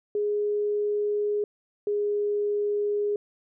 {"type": "tone pair in turn", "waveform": "sine", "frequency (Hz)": [415.2, 412.9], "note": ["G#4", "G#4"], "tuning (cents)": [0, -10], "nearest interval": "unison", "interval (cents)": 10, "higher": "first", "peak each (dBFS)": -23, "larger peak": "neither", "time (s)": [[0.15, 1.44], [1.87, 3.16]], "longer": "neither", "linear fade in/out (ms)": 2, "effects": []}